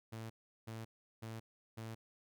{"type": "tone bursts", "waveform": "sawtooth", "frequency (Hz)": 112.3, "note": "A2", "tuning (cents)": 36, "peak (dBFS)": -40, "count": 4, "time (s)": [0.12, 1.95], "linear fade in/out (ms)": 10, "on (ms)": 180, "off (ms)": 370, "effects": []}